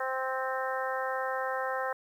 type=harmonic tone; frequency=261.6 Hz; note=C4; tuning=in tune; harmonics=2 / 3 / 4 / 5 / 6 / 7; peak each=-34 / -36 / -37 / -38 / -39 / -39 dBFS; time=0-1.93 s; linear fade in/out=5 ms; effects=10-bit